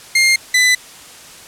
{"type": "tone pair in turn", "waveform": "sawtooth", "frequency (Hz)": [2119, 2001], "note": ["C7", "B6"], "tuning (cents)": [21, 22], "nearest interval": "minor second", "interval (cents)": 99, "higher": "first", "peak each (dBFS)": -6, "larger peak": "neither", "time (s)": [[0.15, 0.36], [0.54, 0.75]], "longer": "neither", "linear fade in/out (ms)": 5, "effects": ["white hiss -38 dBFS RMS until 1.47 s", "low-pass 10000 Hz 12 dB/octave"]}